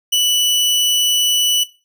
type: tone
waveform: sawtooth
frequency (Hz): 2965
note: F#7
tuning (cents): +3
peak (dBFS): -9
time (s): 0.12-1.64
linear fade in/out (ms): 10
effects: noise-tail reverb RT60 0.3 s tail -17 dB re dry